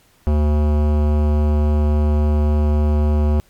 sine tone with hard clipping, 74.7 Hz, D2, 30 cents sharp, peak -15 dBFS, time 0.27-3.4 s, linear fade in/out 0 ms, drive 18 dB, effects pink hiss -55 dBFS RMS until 3.49 s + MP3 96 kbps

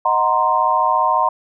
sine chord, C half-diminished seventh, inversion first, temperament equal, 622.3 / 740 / 932.3 / 1046.5 Hz, Eb5 / Gb5 / Bb5 / C6, 0 / 0 / 0 / 0 cents, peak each -23 / -21 / -17 / -17 dBFS, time 0.05-1.29 s, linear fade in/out 5 ms, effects none

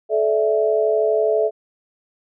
sine chord, A suspended fourth, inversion none, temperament equal with one note detuned, 433.4 / 587.3 / 659.3 Hz, A4 / D5 / E5, -26 / 0 / 0 cents, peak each -18 / -23 / -19 dBFS, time 0.09-1.51 s, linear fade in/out 50 ms, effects none

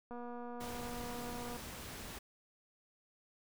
click train, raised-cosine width 1 ms, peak -34 dBFS, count 352, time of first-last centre 0.11-1.566 s, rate 241 Hz
pink noise, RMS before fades -47 dBFS, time 0.6-2.19 s, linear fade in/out 10 ms
effects none

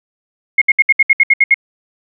sine tone bursts, 2154 Hz, C7, 50 cents sharp, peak -5 dBFS, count 10, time 0.58-1.543 s, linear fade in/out 5 ms, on 36 ms, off 67 ms, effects none

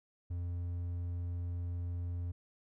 triangle tone, 87.31 Hz, F2, in tune, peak -33 dBFS, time 0.3-2.32 s, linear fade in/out 10 ms, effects none

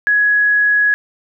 sine tone, 1675 Hz, G#6, 14 cents sharp, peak -10 dBFS, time 0.07-0.94 s, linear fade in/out 0 ms, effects none

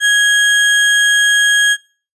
sine tone with sample-and-hold, 1661.2 Hz, G#6, in tune, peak -8 dBFS, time 0-1.77 s, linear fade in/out 50 ms, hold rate 4900 Hz, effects noise-tail reverb RT60 0.4 s tail -24 dB re dry + resampled to 24000 Hz

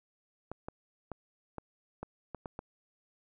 clicks, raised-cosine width 1 ms, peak -25 dBFS, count 8, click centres 0.516 / 0.685 / 1.117 / 1.583 / 2.03 / 2.347 / 2.458 / 2.591 s, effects none

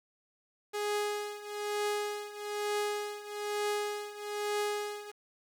sawtooth tone with tremolo, 415.3 Hz, G#4, in tune, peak -25 dBFS, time 0.73-5.12 s, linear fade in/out 20 ms, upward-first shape triangle, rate 1.1 Hz, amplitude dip 85%, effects low-pass 12000 Hz 12 dB/octave + 9-bit

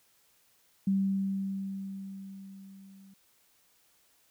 sine tone with level ramp, 194.4 Hz, G3, 14 cents flat, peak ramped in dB -23 to -52 dBFS, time 0.87-3.14 s, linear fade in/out 5 ms, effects white hiss -67 dBFS RMS until 4.3 s

